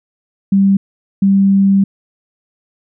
sine tone pair in turn, 196 / 196 Hz, G3 / G3, 0 / 0 cents, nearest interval unison, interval 0 cents, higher neither, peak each -7 dBFS, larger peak neither, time 0.52-0.77 / 1.22-1.84 s, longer second, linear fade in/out 5 ms, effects none

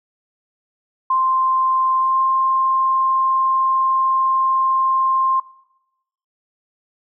sine tone with pitch glide, 1046.5 to 1055.6 Hz, C6 to C6, 0 to +15 cents, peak -14 dBFS, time 1.1-5.4 s, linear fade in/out 5 ms, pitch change +15 cents, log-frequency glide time 1.98-2.19 s, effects noise-tail reverb RT60 0.9 s tail -20 dB re dry

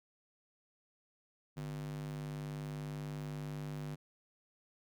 square tone with high-pass filter, 50.1 Hz, G1, 38 cents sharp, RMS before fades -42 dBFS, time 1.56-3.96 s, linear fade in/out 20 ms, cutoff 160 Hz, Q 2.7, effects none

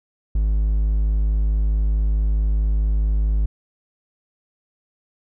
triangle tone, 52.3 Hz, G#1, 13 cents sharp, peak -14 dBFS, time 0.35-3.46 s, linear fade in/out 5 ms, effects none

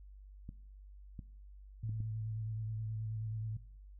clicks, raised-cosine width 5 ms, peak -33 dBFS, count 4, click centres 0.491 / 1.192 / 1.894 / 2.004 s
sine tone with vibrato, 110 Hz, A2, in tune, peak -36 dBFS, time 1.83-3.57 s, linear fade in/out 5 ms, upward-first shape sine, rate 9.4 Hz, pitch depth 27 cents each way
effects noise-tail reverb RT60 0.6 s tail -19 dB re dry + added 49 Hz sine -51 dBFS peak until 3.99 s

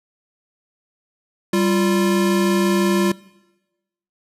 square tone pair together, 195.08 / 347.1 Hz, G3 / F4, -8 / -11 cents, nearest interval minor seventh, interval 997 cents, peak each -19 dBFS, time 1.53-3.12 s, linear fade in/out 5 ms, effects noise-tail reverb RT60 1.0 s tail -21 dB re dry + resampled to 32000 Hz

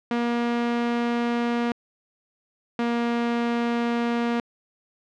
sawtooth tone pair in turn, 237.4 / 236.1 Hz, A#3 / A#3, +32 / +22 cents, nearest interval unison, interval 10 cents, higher first, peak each -18 dBFS, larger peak neither, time 0.11-1.72 / 2.79-4.4 s, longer neither, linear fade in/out 2 ms, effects low-pass 3000 Hz 12 dB/octave

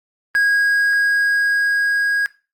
triangle tone with level ramp, 1642 Hz, G#6, 20 cents flat, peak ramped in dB -11 to -14 dBFS, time 0.35-2.26 s, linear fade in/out 0 ms, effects noise-tail reverb RT60 0.3 s tail -18 dB re dry + Opus 24 kbps

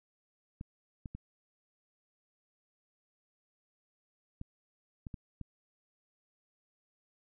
clicks, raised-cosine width 5 ms, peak -29 dBFS, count 7, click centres 0.611 / 1.058 / 1.15 / 4.414 / 5.068 / 5.142 / 5.413 s, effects none

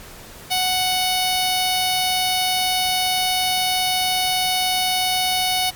10% pulse tone with notch filter, 740 Hz, F#5, in tune, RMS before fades -20 dBFS, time 0.5-5.71 s, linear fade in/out 20 ms, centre 1600 Hz, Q 0.99, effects pink hiss -40 dBFS RMS until 5.75 s + MP3 96 kbps

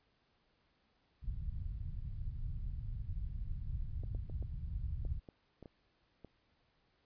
pink low-pass noise, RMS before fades -40 dBFS, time 1.22-5.2 s, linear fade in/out 20 ms, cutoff 120 Hz, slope 24 dB/octave
clicks, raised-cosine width 2 ms, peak -37 dBFS, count 9, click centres 4.036 / 4.149 / 4.298 / 4.426 / 5.051 / 5.288 / 5.627 / 5.658 / 6.247 s
effects pink hiss -75 dBFS RMS until 7.05 s + resampled to 11025 Hz

